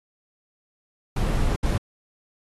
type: noise bursts at uneven times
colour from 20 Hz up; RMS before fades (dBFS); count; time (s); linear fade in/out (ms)
brown; -22; 2; 1.16-1.56 / 1.63-1.78; 5
effects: AAC 32 kbps